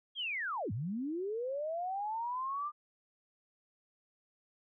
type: linear two-way sweep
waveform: sine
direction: down then up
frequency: 3322 to 94.3 to 1209 Hz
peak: -34 dBFS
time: 0.15-2.72 s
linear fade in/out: 50 ms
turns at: 0.72 s
effects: none